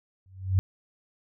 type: tone with exponential growth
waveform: sine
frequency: 94.4 Hz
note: F#2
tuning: 35 cents sharp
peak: -16 dBFS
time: 0.26-0.59 s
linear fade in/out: 0 ms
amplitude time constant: 71 ms
effects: none